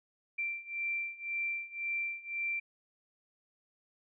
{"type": "beating tone pair", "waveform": "sine", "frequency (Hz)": [2353, 2354.9], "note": ["D7", "D7"], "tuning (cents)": [3, 4], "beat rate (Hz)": 1.9, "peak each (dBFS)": [-38, -36], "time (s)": [0.38, 2.6], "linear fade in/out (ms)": 10, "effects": []}